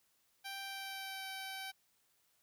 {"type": "tone with pitch glide", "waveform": "10% pulse", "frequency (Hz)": [784, 771], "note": ["G5", "G5"], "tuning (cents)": [0, -29], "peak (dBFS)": -34, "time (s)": [0.44, 1.72], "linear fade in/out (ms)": 20, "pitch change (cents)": -29, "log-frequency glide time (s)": [0.62, 1.28], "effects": ["white hiss -75 dBFS RMS until 2.42 s"]}